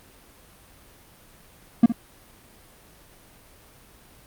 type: tone with echo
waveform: triangle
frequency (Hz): 233.1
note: A#3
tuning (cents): 0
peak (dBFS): -7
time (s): 1.83-1.86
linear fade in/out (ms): 5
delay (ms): 63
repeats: 1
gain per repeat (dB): -12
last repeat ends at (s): 1.923
effects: pink hiss -52 dBFS RMS until 4.26 s + Opus 32 kbps